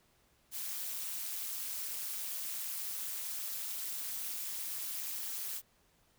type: noise with amplitude modulation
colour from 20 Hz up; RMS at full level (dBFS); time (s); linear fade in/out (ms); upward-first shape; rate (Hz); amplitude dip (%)
blue; -36; 0.51-5.62; 50; sine; 211; 80
effects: pink hiss -70 dBFS RMS until 6.18 s